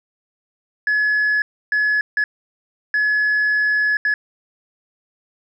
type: tone bursts at uneven times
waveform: sine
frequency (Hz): 1700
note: G#6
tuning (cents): +40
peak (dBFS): -13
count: 5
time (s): 0.87-1.42 / 1.72-2.01 / 2.17-2.24 / 2.94-3.97 / 4.05-4.14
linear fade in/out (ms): 2
effects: tanh soft clip ceiling -13 dBFS